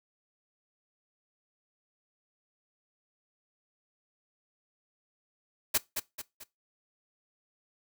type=noise with echo; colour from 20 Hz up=white; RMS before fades=-25 dBFS; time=5.74-5.78 s; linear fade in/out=10 ms; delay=220 ms; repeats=3; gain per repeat=-7 dB; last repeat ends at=6.44 s; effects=noise-tail reverb RT60 0.2 s tail -20 dB re dry